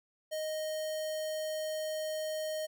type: tone with notch filter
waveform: square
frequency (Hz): 622.3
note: D#5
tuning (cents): 0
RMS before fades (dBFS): -36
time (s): 0.31-2.67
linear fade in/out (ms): 20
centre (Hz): 1500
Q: 1.2
effects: none